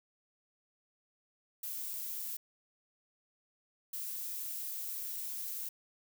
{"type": "noise bursts at uneven times", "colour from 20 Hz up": "violet", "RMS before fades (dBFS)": -40, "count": 2, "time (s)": [[1.63, 2.37], [3.93, 5.69]], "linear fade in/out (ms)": 5, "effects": []}